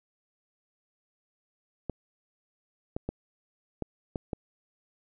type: clicks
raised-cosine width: 2 ms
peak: -18 dBFS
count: 6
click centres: 1.897 / 2.965 / 3.09 / 3.823 / 4.158 / 4.332 s
effects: none